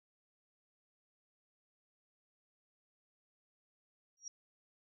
sine tone with exponential growth, 5680 Hz, F8, 28 cents sharp, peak -39 dBFS, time 4.17-4.28 s, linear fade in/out 2 ms, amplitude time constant 22 ms, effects none

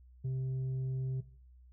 sine tone with tanh clipping, 130.81 Hz, C3, in tune, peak -33 dBFS, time 0.24-1.21 s, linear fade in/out 10 ms, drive 3 dB, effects noise-tail reverb RT60 0.5 s tail -17 dB re dry + added 62 Hz sine -55 dBFS peak until 1.72 s

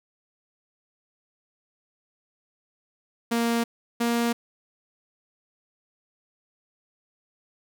sawtooth tone pair in turn, 233.2 / 235.2 Hz, A#3 / A#3, +1 / +16 cents, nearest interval unison, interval 15 cents, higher second, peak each -18 dBFS, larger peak neither, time 3.31-3.64 / 4-4.33 s, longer neither, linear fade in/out 10 ms, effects none

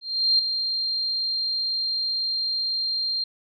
sine tone with ADSR envelope, 4186 Hz, C8, in tune, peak -15 dBFS, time 0.01-3.24 s, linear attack 380 ms, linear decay 4 ms, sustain -8 dB, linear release 5 ms, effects none

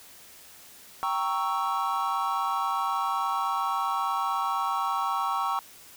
triangle chord, G diminished seventh, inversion none, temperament equal, 784 / 932.3 / 1108.7 / 1318.5 Hz, G5 / Bb5 / Db6 / Fb6, 0 / 0 / 0 / 0 cents, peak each -30 / -30 / -27 / -30 dBFS, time 1.03-5.59 s, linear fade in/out 0 ms, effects white hiss -50 dBFS RMS until 5.96 s

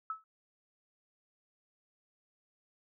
sine tone with exponential decay, 1300 Hz, E6, 24 cents flat, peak -31 dBFS, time 0.1-0.24 s, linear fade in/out 2 ms, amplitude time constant 30 ms, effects none

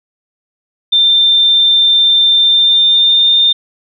sine tone with pitch glide, 3582 to 3617 Hz, A7 to A7, +30 to +47 cents, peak -6 dBFS, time 0.92-3.53 s, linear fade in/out 10 ms, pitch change +17 cents, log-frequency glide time 2.38-3.31 s, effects none

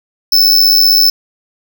square tone with amplitude modulation, 5270 Hz, E8, 1 cent flat, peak -3 dBFS, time 0.32-1.1 s, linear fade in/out 5 ms, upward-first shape sine, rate 95.6 Hz, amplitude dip 70%, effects none

